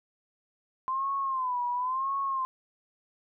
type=tone with vibrato; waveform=sine; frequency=1034 Hz; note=C6; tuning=21 cents flat; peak=-27 dBFS; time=0.88-2.45 s; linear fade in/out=0 ms; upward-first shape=sine; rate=0.96 Hz; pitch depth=110 cents each way; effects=none